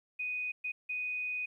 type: tone bursts at uneven times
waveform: sine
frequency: 2489 Hz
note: D#7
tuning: in tune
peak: -33 dBFS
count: 3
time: 0.19-0.52 / 0.64-0.72 / 0.89-1.46 s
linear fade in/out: 10 ms
effects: 12-bit